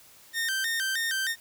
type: tone with vibrato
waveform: sawtooth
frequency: 1691 Hz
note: G#6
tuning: 31 cents sharp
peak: -23 dBFS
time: 0.33-1.36 s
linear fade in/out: 50 ms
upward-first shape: square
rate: 3.2 Hz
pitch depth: 140 cents each way
effects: white hiss -54 dBFS RMS until 1.4 s